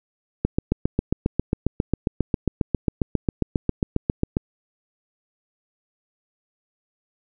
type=click train; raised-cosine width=3 ms; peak=-6 dBFS; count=30; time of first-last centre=0.45-4.369 s; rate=7.4 Hz; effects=none